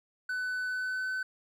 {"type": "tone with pitch glide", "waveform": "triangle", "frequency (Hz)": [1500, 1516.6], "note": ["F#6", "F#6"], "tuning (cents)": [23, 42], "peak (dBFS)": -29, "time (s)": [0.29, 1.23], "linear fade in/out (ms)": 5, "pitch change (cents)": 19, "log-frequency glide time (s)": [0.62, 1.09], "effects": []}